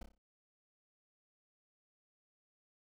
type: noise with echo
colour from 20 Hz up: brown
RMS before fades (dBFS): -41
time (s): 0.01-0.03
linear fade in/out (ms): 5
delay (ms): 30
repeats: 5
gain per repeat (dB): -7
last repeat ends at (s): 0.18
effects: none